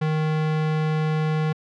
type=tone; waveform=square; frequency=155.56 Hz; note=D#3; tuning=in tune; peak=-21 dBFS; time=0.01-1.53 s; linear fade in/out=10 ms; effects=low-pass 3000 Hz 12 dB/octave